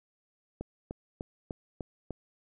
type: click train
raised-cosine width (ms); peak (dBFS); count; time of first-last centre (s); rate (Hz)
2; -23; 6; 0.61-2.107; 3.34
effects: none